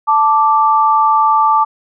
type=tone pair together; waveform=sine; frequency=880 / 1172.2 Hz; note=A5 / D6; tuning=0 / -4 cents; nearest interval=perfect fourth; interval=496 cents; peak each=-11 dBFS; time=0.07-1.65 s; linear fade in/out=20 ms; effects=none